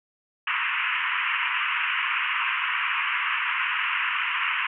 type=band-pass noise; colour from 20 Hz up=white; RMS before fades=-26 dBFS; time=0.47-4.67 s; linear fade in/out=5 ms; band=970 to 2900 Hz; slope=96 dB/octave; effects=none